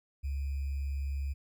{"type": "tone with sample-and-hold", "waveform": "sine", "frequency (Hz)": 69.3, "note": "C#2", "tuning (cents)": 0, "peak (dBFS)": -31, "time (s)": [0.23, 1.34], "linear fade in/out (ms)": 20, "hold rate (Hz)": 2450, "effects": []}